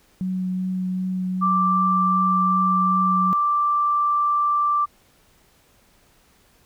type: tone with vibrato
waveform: sine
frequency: 185 Hz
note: F#3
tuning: in tune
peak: -22 dBFS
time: 0.21-3.33 s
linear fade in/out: 0 ms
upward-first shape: triangle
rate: 2.6 Hz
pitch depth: 10 cents each way
type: tone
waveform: sine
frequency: 1174.7 Hz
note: D6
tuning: in tune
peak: -17 dBFS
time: 1.41-4.86 s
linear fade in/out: 20 ms
effects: pink hiss -58 dBFS RMS until 6.65 s